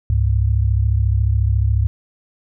sine tone pair together, 68.5 / 102.63 Hz, C#2 / G#2, -20 / -20 cents, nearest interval perfect fifth, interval 700 cents, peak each -16 dBFS, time 0.1-1.87 s, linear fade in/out 0 ms, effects none

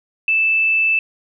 sine tone, 2637 Hz, E7, in tune, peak -13 dBFS, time 0.28-0.99 s, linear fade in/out 2 ms, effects none

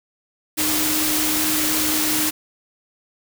sine tone in noise, 308 Hz, D#4, 17 cents flat, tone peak -25 dBFS, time 0.57-2.31 s, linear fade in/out 20 ms, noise white, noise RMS -21 dBFS, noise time 0.57-2.31 s, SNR -7 dB, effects none

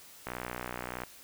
click train, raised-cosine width 0.5 ms, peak -21 dBFS, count 48, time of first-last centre 0.27-1.035 s, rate 61.4 Hz, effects white hiss -53 dBFS RMS until 1.23 s

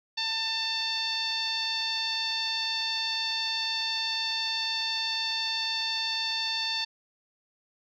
10% pulse tone with low-pass filter, 894 Hz, A5, 27 cents sharp, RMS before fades -30 dBFS, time 0.17-6.85 s, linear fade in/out 10 ms, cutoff 4300 Hz, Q 4.5, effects none

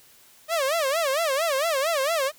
sawtooth tone with vibrato, 598 Hz, D5, 31 cents sharp, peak -18 dBFS, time 0.48-2.32 s, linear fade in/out 50 ms, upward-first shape sine, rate 4.4 Hz, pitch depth 220 cents each way, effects white hiss -54 dBFS RMS until 2.38 s

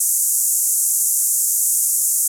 pink band-pass noise, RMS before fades -18 dBFS, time 0-2.28 s, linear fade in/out 5 ms, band 6800 to 13000 Hz, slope 48 dB/octave, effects none

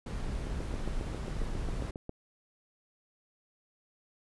brown noise, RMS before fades -35 dBFS, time 0.06-1.91 s, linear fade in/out 5 ms
click train, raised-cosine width 2 ms, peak -25 dBFS, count 13, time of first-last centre 0.47-2.094 s, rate 7.39 Hz
effects resampled to 24000 Hz

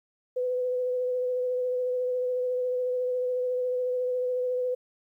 sine tone with vibrato, 501 Hz, B4, 25 cents sharp, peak -25 dBFS, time 0.36-4.75 s, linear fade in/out 10 ms, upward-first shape sine, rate 14 Hz, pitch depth 18 cents each way, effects 11-bit

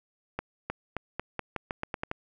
accelerating click train, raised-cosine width 0.5 ms, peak -16 dBFS, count 11, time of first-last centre 0.39-2.114 s, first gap 310 ms, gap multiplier 0.86, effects none

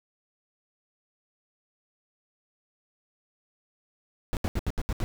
brown noise bursts, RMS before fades -27 dBFS, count 7, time 4.33-5.04 s, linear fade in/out 0 ms, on 38 ms, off 74 ms, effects none

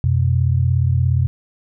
sine tone pair together, 89.52 / 126.6 Hz, F2 / B2, +43 / +43 cents, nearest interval tritone, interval 600 cents, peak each -16 dBFS, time 0.04-1.27 s, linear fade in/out 0 ms, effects none

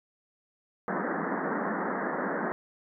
pink band-pass noise, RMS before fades -31 dBFS, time 0.88-2.52 s, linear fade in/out 0 ms, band 170 to 1900 Hz, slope 96 dB/octave, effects none

